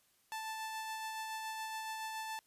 sawtooth tone with tremolo, 880 Hz, A5, in tune, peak -35 dBFS, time 0.32-2.39 s, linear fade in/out 0 ms, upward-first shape sine, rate 7.1 Hz, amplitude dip 25%, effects white hiss -72 dBFS RMS until 2.46 s + resampled to 32000 Hz

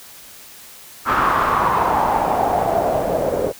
white noise with low-pass filter sweep, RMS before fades -18 dBFS, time 1.05-3.53 s, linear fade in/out 50 ms, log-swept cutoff 1300 to 520 Hz, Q 4.7, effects white hiss -41 dBFS RMS until 3.59 s

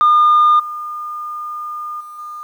sine tone with level steps, 1213 Hz, D#6, 44 cents flat, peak -6 / -23 / -31 / -27 dBFS, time 0.01-2.43 s, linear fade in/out 0 ms, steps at 0.59 / 2 / 2.18 s, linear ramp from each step 10 ms, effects tanh soft clip ceiling -5 dBFS + 8-bit

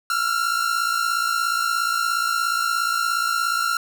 45% pulse tone pair together, 1347 / 1404 Hz, E6 / F6, +37 / +9 cents, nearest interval minor second, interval 72 cents, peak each -23 dBFS, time 0.1-3.77 s, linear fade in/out 2 ms, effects none

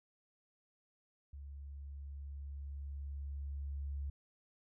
sine tone with level ramp, 70.3 Hz, C#2, 25 cents sharp, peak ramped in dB -46 to -37 dBFS, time 1.33-4.1 s, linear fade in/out 5 ms, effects none

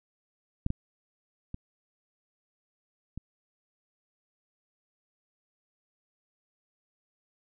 clicks, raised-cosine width 5 ms, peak -15 / -17 / -24 / -25 dBFS, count 4, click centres 0.664 / 0.704 / 1.544 / 3.176 s, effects none

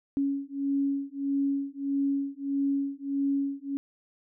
sine beating tone pair, 277.2 / 278.8 Hz, C#4 / C#4, 0 / +10 cents, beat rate 1.6 Hz, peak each -29 dBFS, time 0.17-3.77 s, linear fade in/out 0 ms, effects none

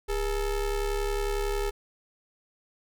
square ring-modulated tone, 220.5 Hz, A3, 4 cents sharp, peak -24 dBFS, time 0.08-1.71 s, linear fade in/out 20 ms, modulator 185 Hz, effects none

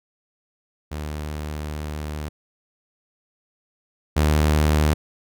sawtooth tone pair in turn, 75.5 / 75.94 Hz, D2 / D#2, +48 / -41 cents, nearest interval unison, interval 11 cents, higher second, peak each -24 / -12 dBFS, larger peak second, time 0.91-2.29 / 4.16-4.94 s, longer first, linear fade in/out 10 ms, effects none

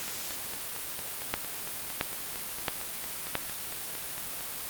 two click trains, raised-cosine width 0.3 ms, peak -22 / -10 dBFS, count 20 / 4, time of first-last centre 0.08-4.408 / 1.34-3.353 s, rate 4.39 / 1.49 Hz, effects white hiss -37 dBFS RMS until 4.69 s + Opus 48 kbps

